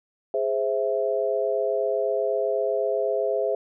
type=chord; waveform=sine; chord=Ab augmented; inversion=none; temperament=equal; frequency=415.3 / 523.3 / 659.3 Hz; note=Ab4 / C5 / E5; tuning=0 / 0 / 0 cents; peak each=-26 dBFS; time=0.34-3.55 s; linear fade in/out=2 ms; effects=none